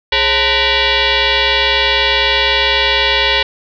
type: tone with frequency modulation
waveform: sine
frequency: 541 Hz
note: C#5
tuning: 42 cents flat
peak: -10 dBFS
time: 0.12-3.43 s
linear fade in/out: 5 ms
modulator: 479 Hz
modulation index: 7.6
effects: none